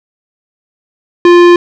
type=tone with tanh clipping; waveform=sine; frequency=349.2 Hz; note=F4; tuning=in tune; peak=-3 dBFS; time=1.25-1.56 s; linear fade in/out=2 ms; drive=18 dB; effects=none